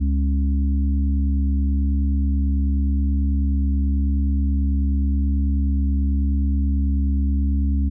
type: harmonic tone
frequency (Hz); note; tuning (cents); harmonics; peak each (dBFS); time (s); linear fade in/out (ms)
69.3; C#2; 0; 1 / 3 / 4; -17 / -27 / -29; 0-7.9; 20
effects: none